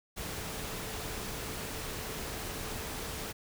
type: tone in noise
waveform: sine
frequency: 440.1 Hz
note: A4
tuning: in tune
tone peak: -49 dBFS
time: 0.16-3.33 s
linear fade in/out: 20 ms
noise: pink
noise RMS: -39 dBFS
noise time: 0.16-3.33 s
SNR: -13 dB
effects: none